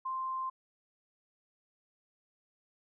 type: tone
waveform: sine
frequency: 1046.5 Hz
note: C6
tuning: in tune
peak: -33 dBFS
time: 0.05-0.5 s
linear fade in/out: 10 ms
effects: none